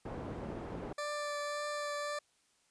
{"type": "low-pass noise", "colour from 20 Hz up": "white", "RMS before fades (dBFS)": -42, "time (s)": [0.05, 0.93], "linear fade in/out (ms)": 5, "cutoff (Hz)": 530, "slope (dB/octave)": 12}
{"type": "tone with vibrato", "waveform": "20% pulse", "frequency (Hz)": 587.3, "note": "D5", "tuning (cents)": 0, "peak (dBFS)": -31, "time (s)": [0.98, 2.19], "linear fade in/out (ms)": 5, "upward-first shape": "triangle", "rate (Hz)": 1.8, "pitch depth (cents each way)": 13}
{"effects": ["white hiss -72 dBFS RMS until 2.7 s", "resampled to 22050 Hz"]}